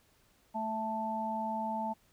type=harmonic tone; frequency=220 Hz; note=A3; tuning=in tune; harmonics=1 / 3 / 4; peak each=-38 / -40 / -34 dBFS; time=0.54-1.94 s; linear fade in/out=20 ms; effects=pink hiss -68 dBFS RMS until 2.12 s